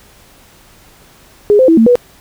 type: tone with pitch steps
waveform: sine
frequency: 414 / 518 / 327.4 / 225.7 / 489 Hz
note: G#4 / C5 / E4 / A3 / B4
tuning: -5 / -17 / -12 / +44 / -17 cents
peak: -4 dBFS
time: 1.5-1.955 s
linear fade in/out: 0 ms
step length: 91 ms
effects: pink hiss -44 dBFS RMS until 2.2 s